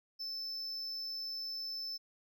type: tone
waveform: triangle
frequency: 5274 Hz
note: E8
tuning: in tune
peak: -37 dBFS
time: 0.19-1.98 s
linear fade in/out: 20 ms
effects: none